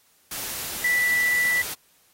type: tone in noise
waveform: sine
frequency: 1971 Hz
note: B6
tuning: 4 cents flat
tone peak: -19 dBFS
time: 0.84-1.62 s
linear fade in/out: 5 ms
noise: white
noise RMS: -32 dBFS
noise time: 0.31-1.74 s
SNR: +10 dB
effects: white hiss -61 dBFS RMS until 2.13 s + AAC 48 kbps